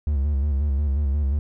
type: tone with vibrato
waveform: triangle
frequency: 71 Hz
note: C#2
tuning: 42 cents sharp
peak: -17 dBFS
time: 0.07-1.39 s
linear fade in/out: 0 ms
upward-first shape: square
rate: 5.6 Hz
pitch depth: 70 cents each way
effects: none